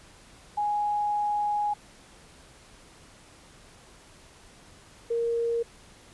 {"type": "tone pair in turn", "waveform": "sine", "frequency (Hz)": [830.6, 466.2], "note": ["G#5", "A#4"], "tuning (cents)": [0, 0], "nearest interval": "minor seventh", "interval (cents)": 1000, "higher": "first", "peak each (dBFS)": -24, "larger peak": "neither", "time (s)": [[0.57, 1.74], [5.1, 5.63]], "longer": "first", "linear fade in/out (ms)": 10, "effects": ["pink hiss -53 dBFS RMS until 6.13 s", "resampled to 24000 Hz"]}